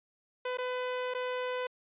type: tone with dropouts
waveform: sawtooth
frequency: 502 Hz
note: B4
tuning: 28 cents sharp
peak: -28 dBFS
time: 0.45-1.67 s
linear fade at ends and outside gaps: 5 ms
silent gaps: 0.573-0.584 / 1.139-1.147 s
effects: resampled to 8000 Hz